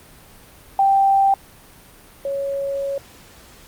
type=tone pair in turn; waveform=sine; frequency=784 / 554.4 Hz; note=G5 / C#5; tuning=0 / 0 cents; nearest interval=tritone; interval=600 cents; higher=first; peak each=-12 / -21 dBFS; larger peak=first; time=0.79-1.34 / 2.25-2.98 s; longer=second; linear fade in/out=2 ms; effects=pink hiss -46 dBFS RMS until 3.67 s + Opus 32 kbps